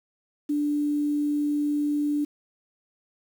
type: tone with quantisation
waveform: sine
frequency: 293.7 Hz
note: D4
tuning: in tune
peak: -22 dBFS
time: 0.49-2.25 s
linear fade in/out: 10 ms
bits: 8
effects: none